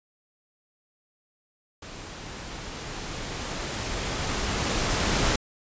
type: noise with level ramp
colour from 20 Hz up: pink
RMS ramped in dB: -41 to -23 dBFS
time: 1.82-5.36 s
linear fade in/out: 5 ms
effects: resampled to 16000 Hz